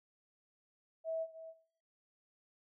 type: tone with echo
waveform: sine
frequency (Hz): 649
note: E5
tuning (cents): -27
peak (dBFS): -35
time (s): 1.04-1.27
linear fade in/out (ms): 50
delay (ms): 270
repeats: 1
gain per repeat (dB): -12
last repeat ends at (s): 1.54
effects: noise-tail reverb RT60 0.7 s tail -18 dB re dry